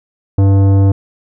sine tone with tanh clipping, 98 Hz, G2, in tune, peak -8 dBFS, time 0.38-0.92 s, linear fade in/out 5 ms, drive 14 dB, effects none

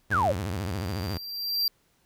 sawtooth tone with vibrato, 94.5 Hz, F#2, 37 cents sharp, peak -25 dBFS, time 0.1-1.18 s, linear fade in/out 10 ms, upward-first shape sine, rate 14 Hz, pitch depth 240 cents each way
sine exponential sweep, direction down, 1760 to 492.5 Hz, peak -21 dBFS, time 0.11-0.33 s, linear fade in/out 20 ms
square tone with exponential growth, 4721 Hz, D8, 8 cents sharp, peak -22 dBFS, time 0.48-1.68 s, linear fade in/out 2 ms, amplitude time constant 260 ms
effects pink hiss -67 dBFS RMS until 2.05 s

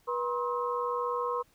sine tone cluster, 485.5 / 964 / 1064 / 1278 Hz, B4 / B5 / C6 / D#6, -30 / -42 / +29 / +46 cents, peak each -32 / -38 / -32 / -39 dBFS, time 0.07-1.43 s, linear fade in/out 20 ms, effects pink hiss -66 dBFS RMS until 1.54 s

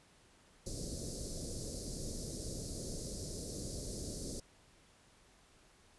pink band-stop noise, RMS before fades -42 dBFS, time 0.66-4.4 s, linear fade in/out 5 ms, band 590 to 4400 Hz, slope 48 dB/octave, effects pink hiss -65 dBFS RMS until 5.98 s + resampled to 24000 Hz

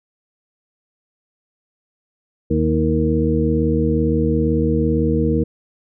harmonic tone with a mistuned harmonic, 77.78 Hz, D#2, in tune, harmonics 1 / 2 / 3 / 4 / 6, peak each -21 / -21 / -21 / -21 / -21 dBFS, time 2.5-5.44 s, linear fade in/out 10 ms, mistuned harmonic 4, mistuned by +44 cents, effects none

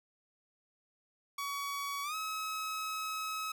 sawtooth tone with pitch glide, 1129 to 1282 Hz, C#6 to E6, +31 to -49 cents, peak -32 dBFS, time 1.38-3.52 s, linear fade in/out 5 ms, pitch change +220 cents, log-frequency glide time 2.03-2.15 s, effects none

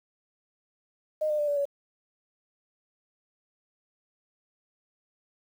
sine tone with pitch steps, 616 / 603 / 590.2 / 577.7 / 565.5 Hz, D#5 / D5 / D5 / D5 / C#5, -17 / +46 / +8 / -29 / +34 cents, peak -24 dBFS, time 1.21-1.655 s, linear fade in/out 10 ms, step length 89 ms, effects 9-bit

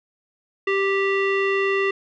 square tone with low-pass filter, 392 Hz, G4, in tune, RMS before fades -21 dBFS, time 0.67-1.91 s, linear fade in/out 5 ms, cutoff 2400 Hz, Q 6.9, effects none

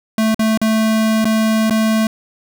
square tone with dropouts, 220 Hz, A3, in tune, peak -13 dBFS, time 0.18-2.07 s, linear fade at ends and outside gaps 2 ms, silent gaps 0.345-0.393 / 0.575-0.615 / 1.245-1.253 / 1.698-1.707 s, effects none

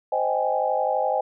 sine chord, Ab major seventh, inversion first, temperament just, 519.1 / 623 / 778.7 / 830.6 Hz, C5 / Eb5 / G5 / Ab5, -14 / +2 / -12 / 0 cents, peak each -26 dBFS, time 0.12-1.21 s, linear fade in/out 5 ms, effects none

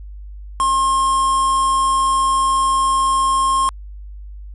triangle tone with quantisation, 1069 Hz, C6, 37 cents sharp, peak -12 dBFS, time 0.6-3.69 s, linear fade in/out 0 ms, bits 4, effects added 50 Hz sine -31 dBFS peak until 4.54 s + resampled to 24000 Hz

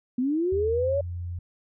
sine linear sweep, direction up, 240.6 to 576 Hz, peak -22 dBFS, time 0.18-1.01 s, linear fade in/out 5 ms
sine tone with pitch glide, 79.7 to 87.42 Hz, D#2 to F2, +42 to +2 cents, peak -30 dBFS, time 0.52-1.39 s, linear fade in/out 5 ms, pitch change +160 cents, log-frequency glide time 0.71-0.83 s
effects none

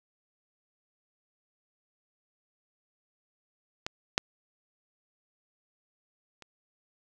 clicks, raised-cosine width 0.2 ms, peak -15 / -6 / -30 dBFS, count 3, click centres 3.865 / 4.179 / 6.423 s, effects none

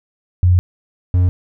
sine / triangle tone pair in turn, 89.6 / 90.17 Hz, F2 / F#2, +45 / -44 cents, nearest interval unison, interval 11 cents, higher second, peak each -8 / -8 dBFS, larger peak neither, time 0.43-0.59 / 1.14-1.29 s, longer first, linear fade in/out 0 ms, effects none

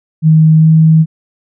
sine tone with pitch glide, 157.8 to 159.36 Hz, D#3 to D#3, +25 to +42 cents, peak -3 dBFS, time 0.22-1.06 s, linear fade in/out 50 ms, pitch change +17 cents, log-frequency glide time 0.57-0.68 s, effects none

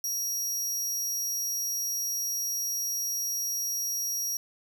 sawtooth tone, 5680 Hz, F8, 28 cents sharp, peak -26 dBFS, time 0.04-4.37 s, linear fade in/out 2 ms, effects none

